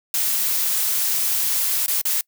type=noise with dropouts; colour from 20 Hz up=blue; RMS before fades=-21 dBFS; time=0.14-2.21 s; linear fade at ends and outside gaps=2 ms; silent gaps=1.862-1.88 / 2.014-2.053 s; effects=noise-tail reverb RT60 0.1 s tail -26 dB re dry